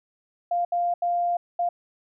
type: tone bursts at uneven times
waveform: sine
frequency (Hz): 698.5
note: F5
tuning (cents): 0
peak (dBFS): -21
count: 4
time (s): 0.51-0.65 / 0.72-0.94 / 1.02-1.37 / 1.59-1.69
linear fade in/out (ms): 5
effects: none